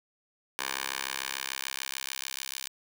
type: tone with high-pass filter sweep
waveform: 10% pulse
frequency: 66.8 Hz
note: C2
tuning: 36 cents sharp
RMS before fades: -36 dBFS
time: 0.59-2.68 s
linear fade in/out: 0 ms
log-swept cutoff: 1200 to 3400 Hz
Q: 0.71
effects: none